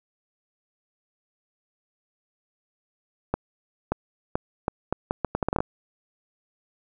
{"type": "accelerating click train", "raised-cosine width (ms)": 1, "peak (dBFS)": -9, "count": 14, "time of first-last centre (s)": [3.34, 5.605], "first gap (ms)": 580, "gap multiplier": 0.75, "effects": []}